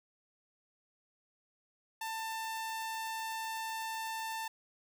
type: tone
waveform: sawtooth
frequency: 892 Hz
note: A5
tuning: 23 cents sharp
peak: -33 dBFS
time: 2.01-4.48 s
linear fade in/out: 5 ms
effects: none